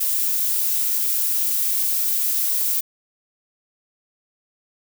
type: noise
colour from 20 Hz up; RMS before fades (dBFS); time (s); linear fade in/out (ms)
violet; -21; 0-2.81; 10
effects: none